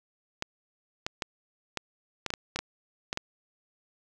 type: clicks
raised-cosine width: 0.2 ms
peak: -13 dBFS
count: 11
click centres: 0.424 / 1.065 / 1.222 / 1.773 / 2.263 / 2.304 / 2.338 / 2.56 / 2.59 / 3.129 / 3.174 s
effects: none